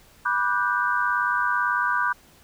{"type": "chord", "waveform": "sine", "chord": "G major seventh", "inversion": "first", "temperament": "just", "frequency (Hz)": [980, 1176, 1470, 1568], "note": ["B5", "D6", "F#6", "G6"], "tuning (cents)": [-14, 2, -12, 0], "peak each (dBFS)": -26, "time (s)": [0.25, 2.13], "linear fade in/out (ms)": 10, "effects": ["pink hiss -54 dBFS RMS until 2.43 s"]}